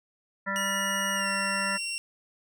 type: harmonic tone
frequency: 196.2 Hz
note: G3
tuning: 2 cents sharp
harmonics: 1 / 3 / 5 / 7 / 9 / 10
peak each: -36 / -37 / -36 / -33 / -32 / -37 dBFS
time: 0.46-1.78 s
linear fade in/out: 20 ms
type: tone with pitch glide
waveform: 20% pulse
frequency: 2882 to 2741 Hz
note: F#7 to F7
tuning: -46 to -33 cents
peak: -25 dBFS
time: 0.56-1.98 s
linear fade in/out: 0 ms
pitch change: -87 cents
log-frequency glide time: 1.15-1.27 s
effects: none